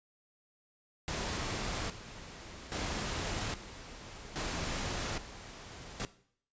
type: noise with tremolo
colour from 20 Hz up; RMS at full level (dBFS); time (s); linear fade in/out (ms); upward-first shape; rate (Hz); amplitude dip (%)
pink; -36; 1.08-6.05; 0; square; 0.61; 75
effects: noise-tail reverb RT60 0.6 s tail -17 dB re dry + resampled to 16000 Hz